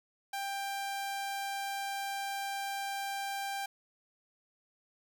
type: tone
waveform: sawtooth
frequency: 791 Hz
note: G5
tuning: 15 cents sharp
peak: -31 dBFS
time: 0.33-3.66 s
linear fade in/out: 5 ms
effects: none